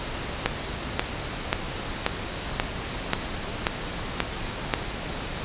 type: click train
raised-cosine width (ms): 0.3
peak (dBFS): -4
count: 9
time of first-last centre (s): 0.46-4.738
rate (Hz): 1.87
effects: pink hiss -32 dBFS RMS until 5.44 s + resampled to 8000 Hz